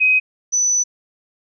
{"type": "tone pair in turn", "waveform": "sine", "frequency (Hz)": [2520, 5981], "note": ["D#7", "F#8"], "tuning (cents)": [21, 18], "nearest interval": "octave + minor third", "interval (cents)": 1497, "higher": "second", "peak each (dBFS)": [-11, -14], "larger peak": "first", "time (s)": [[0, 0.2], [0.52, 0.84]], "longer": "second", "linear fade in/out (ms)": 20, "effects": []}